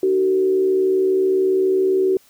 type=tone with frequency modulation; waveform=sine; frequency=378.2 Hz; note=F#4; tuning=38 cents sharp; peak=-14 dBFS; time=0.03-2.17 s; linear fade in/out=2 ms; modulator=72.6 Hz; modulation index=0.45; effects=white hiss -54 dBFS RMS until 2.29 s